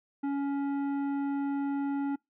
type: tone with tanh clipping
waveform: triangle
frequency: 280.1 Hz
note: C#4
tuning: 18 cents sharp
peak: -30 dBFS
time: 0.23-2.16 s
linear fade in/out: 10 ms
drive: 15 dB
effects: noise-tail reverb RT60 0.2 s tail -26 dB re dry